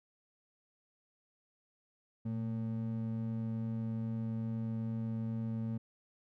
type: ring-modulated tone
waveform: triangle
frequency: 170.4 Hz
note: F3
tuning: 42 cents flat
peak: -29 dBFS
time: 2.25-5.78 s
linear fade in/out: 10 ms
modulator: 54 Hz
effects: none